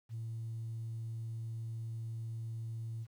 sine tone, 113.5 Hz, A#2, 46 cents flat, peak -37 dBFS, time 0.09-3.07 s, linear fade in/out 50 ms, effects tanh soft clip ceiling -34 dBFS + 11-bit

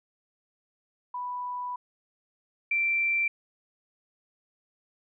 sine tone pair in turn, 987.8 / 2349 Hz, B5 / D7, 0 / 0 cents, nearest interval octave + minor third, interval 1500 cents, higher second, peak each -31 / -23 dBFS, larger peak second, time 1.14-1.76 / 2.71-3.28 s, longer first, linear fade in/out 5 ms, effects none

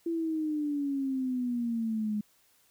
sine exponential sweep, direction down, 337.6 to 207.8 Hz, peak -28 dBFS, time 0.06-2.21 s, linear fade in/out 5 ms, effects white hiss -66 dBFS RMS until 2.7 s

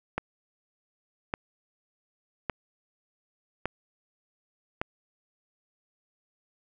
click train, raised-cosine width 0.5 ms, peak -13 dBFS, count 5, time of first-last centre 0.18-4.815 s, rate 0.863 Hz, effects none

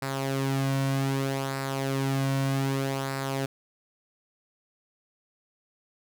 sawtooth tone with flanger, 135.7 Hz, C#3, 36 cents flat, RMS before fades -28 dBFS, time 0.02-3.46 s, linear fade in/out 5 ms, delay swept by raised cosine 0.31 to 2.41 ms, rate 0.64 Hz, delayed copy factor -0.55, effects none

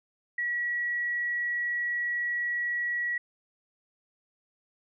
sine tone, 1926 Hz, B6, 44 cents flat, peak -27 dBFS, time 0.38-3.18 s, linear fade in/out 5 ms, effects none

